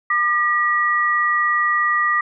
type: tone pair together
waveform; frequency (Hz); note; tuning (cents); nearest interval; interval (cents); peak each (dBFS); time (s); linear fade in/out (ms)
sine; 1202.8 / 1922; D6 / B6; +41 / -48; minor sixth; 811; -18; 0.1-2.21; 5
effects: none